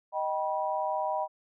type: chord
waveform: sine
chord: Eb augmented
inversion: none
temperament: just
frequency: 622.3 / 777.8 / 972.3 Hz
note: Eb5 / G5 / B5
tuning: 0 / -14 / -27 cents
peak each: -32 dBFS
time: 0.12-1.28 s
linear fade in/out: 50 ms
effects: none